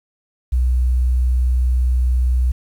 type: tone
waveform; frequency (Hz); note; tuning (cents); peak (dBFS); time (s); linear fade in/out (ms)
sine; 62.4; B1; +19; -13; 0.52-2.52; 10
effects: 8-bit